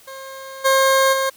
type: tone with level steps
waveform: 20% pulse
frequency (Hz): 535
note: C5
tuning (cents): +38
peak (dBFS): -28 / -8 / -13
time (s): 0.07-1.3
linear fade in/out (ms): 10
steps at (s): 0.64 / 1.12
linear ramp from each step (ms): 20
effects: white hiss -49 dBFS RMS until 1.36 s